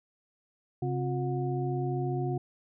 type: tone cluster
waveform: sine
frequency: 135.3 / 264.1 / 358.8 / 727 Hz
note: C#3 / C4 / F4 / F#5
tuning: -42 / +16 / +47 / -31 cents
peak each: -30 / -39 / -33 / -38 dBFS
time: 0.82-2.38 s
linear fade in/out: 5 ms
effects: none